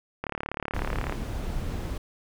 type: click train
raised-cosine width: 0.5 ms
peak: -15 dBFS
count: 33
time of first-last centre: 0.24-1.124 s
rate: 36.2 Hz
type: noise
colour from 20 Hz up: brown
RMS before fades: -31 dBFS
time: 0.74-1.98 s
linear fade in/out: 5 ms
effects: none